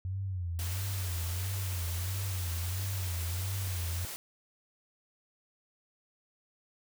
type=tone with vibrato; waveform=sine; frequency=90.8 Hz; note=F#2; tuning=32 cents flat; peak=-32 dBFS; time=0.05-4.05 s; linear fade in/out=0 ms; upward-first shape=sine; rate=1.5 Hz; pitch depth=120 cents each way
type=noise; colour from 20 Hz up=white; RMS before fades=-41 dBFS; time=0.59-4.16 s; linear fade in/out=0 ms
effects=none